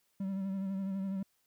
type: tone with vibrato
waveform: triangle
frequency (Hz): 193.4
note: G3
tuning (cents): -23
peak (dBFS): -31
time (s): 0.2-1.23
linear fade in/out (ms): 5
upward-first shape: sine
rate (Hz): 12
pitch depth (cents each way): 35
effects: white hiss -75 dBFS RMS until 1.46 s